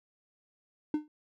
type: tone with exponential decay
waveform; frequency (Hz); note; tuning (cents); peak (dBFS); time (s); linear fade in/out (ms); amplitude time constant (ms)
triangle; 302.2; D4; +50; -21; 0.94-1.08; 2; 30
effects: none